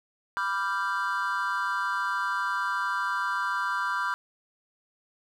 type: chord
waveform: triangle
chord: G dominant seventh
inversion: first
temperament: equal with one note detuned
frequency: 987.8 / 1174.7 / 1388.1 / 1568 Hz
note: B5 / D6 / F6 / G6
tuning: 0 / 0 / -11 / 0 cents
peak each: -30 dBFS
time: 0.37-4.14 s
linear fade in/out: 0 ms
effects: none